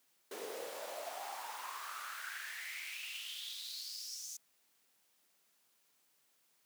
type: noise with high-pass filter sweep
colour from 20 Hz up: pink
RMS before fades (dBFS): -45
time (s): 0.31-4.37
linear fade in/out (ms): 5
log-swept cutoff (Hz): 400 to 6400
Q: 6.1
effects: white hiss -74 dBFS RMS until 6.65 s + high-pass 150 Hz 12 dB/octave